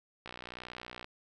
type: click train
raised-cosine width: 0.3 ms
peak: -27 dBFS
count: 49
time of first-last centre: 0.26-1.044 s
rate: 61.2 Hz
effects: none